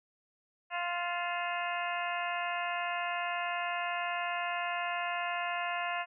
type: harmonic tone with a mistuned harmonic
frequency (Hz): 349.2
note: F4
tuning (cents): 0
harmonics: 2 / 3 / 4 / 5 / 6 / 7 / 8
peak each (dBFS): -36 / -38 / -41 / -40 / -42 / -42 / -43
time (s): 0.7-6.06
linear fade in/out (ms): 50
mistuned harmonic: 7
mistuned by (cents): +69
effects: none